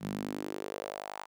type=tone with high-pass filter sweep; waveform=sawtooth; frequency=50.6 Hz; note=G#1; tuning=44 cents flat; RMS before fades=-39 dBFS; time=0-1.27 s; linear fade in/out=50 ms; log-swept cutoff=170 to 940 Hz; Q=3; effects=none